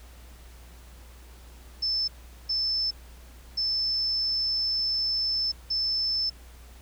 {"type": "tone bursts at uneven times", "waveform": "sine", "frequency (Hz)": 5274, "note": "E8", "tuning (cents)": 0, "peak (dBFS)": -24, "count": 4, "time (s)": [[1.82, 2.08], [2.49, 2.91], [3.57, 5.52], [5.7, 6.3]], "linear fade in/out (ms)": 10, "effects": ["added 60 Hz sine -46 dBFS peak until 6.81 s", "pink hiss -54 dBFS RMS until 6.81 s"]}